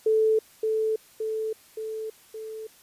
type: tone with echo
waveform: sine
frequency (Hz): 438.1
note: A4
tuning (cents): -7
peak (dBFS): -18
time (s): 0.06-0.39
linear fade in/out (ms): 5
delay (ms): 570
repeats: 4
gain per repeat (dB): -4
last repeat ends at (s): 2.67
effects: white hiss -55 dBFS RMS until 2.82 s + resampled to 32000 Hz